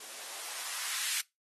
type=noise with band-pass filter sweep; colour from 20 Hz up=violet; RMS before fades=-38 dBFS; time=0-1.21 s; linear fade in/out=5 ms; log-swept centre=340 to 2100 Hz; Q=1.1; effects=noise-tail reverb RT60 0.2 s tail -23 dB re dry + AAC 32 kbps